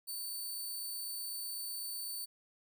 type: tone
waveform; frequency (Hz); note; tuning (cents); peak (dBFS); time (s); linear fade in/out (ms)
5% pulse; 4528; C#8; +36; -32; 0.07-2.26; 20
effects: none